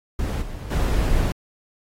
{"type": "noise with level steps", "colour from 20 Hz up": "brown", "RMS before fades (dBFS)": [-24, -32, -20], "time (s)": [0.19, 1.32], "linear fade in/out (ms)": 2, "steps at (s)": [0.41, 0.7], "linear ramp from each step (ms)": 20, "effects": ["AAC 48 kbps"]}